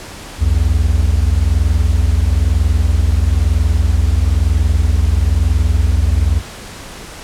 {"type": "tone pair together", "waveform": "triangle", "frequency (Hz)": [62.8, 83.83], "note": ["B1", "E2"], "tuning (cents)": [30, 30], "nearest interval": "perfect fourth", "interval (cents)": 500, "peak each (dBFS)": -11, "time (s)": [0.38, 6.42], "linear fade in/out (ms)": 50, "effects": ["pink hiss -32 dBFS RMS until 7.23 s", "low-pass 10000 Hz 12 dB/octave"]}